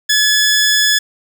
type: tone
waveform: 15% pulse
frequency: 1710 Hz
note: A6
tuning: 50 cents flat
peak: -4 dBFS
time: 0.09-0.99 s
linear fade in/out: 10 ms
effects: none